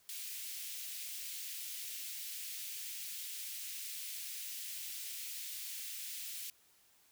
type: high-pass noise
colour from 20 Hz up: white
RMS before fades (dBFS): -44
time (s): 0.09-6.5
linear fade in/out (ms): 0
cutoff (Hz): 2200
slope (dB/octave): 24
effects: white hiss -68 dBFS RMS until 7.11 s